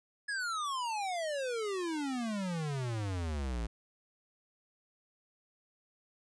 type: exponential sweep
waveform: square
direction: down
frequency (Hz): 1709 to 53.9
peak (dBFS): -34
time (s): 0.28-3.67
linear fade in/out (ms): 10
effects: resampled to 22050 Hz